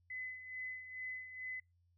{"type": "tone with tremolo", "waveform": "sine", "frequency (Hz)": 2021, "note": "B6", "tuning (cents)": 39, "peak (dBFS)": -40, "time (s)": [0.1, 1.6], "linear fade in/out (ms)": 5, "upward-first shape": "sine", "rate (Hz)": 2.3, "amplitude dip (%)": 65, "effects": ["noise-tail reverb RT60 0.2 s tail -26 dB re dry", "added 87 Hz sine -70 dBFS peak until 1.97 s"]}